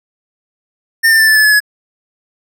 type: tone with pitch steps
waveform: square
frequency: 1812 / 1791.2 / 1770.6 / 1750.3 / 1730.2 / 1710.3 / 1690.7 Hz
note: A#6 / A6 / A6 / A6 / A6 / A6 / G#6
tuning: -50 / +30 / +10 / -10 / -30 / -50 / +30 cents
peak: -7 dBFS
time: 1.03-1.604 s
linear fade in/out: 20 ms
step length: 82 ms
effects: none